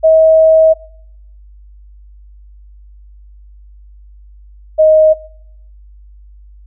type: tone pair in turn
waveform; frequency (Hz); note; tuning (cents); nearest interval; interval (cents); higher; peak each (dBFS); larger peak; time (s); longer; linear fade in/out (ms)
sine; 639 / 625.5; D#5 / D#5; +46 / +9; unison; 37; first; -4; neither; 0.03-0.74 / 4.78-5.14; first; 20
effects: noise-tail reverb RT60 0.7 s tail -22 dB re dry + added 50 Hz sine -36 dBFS peak until 6.66 s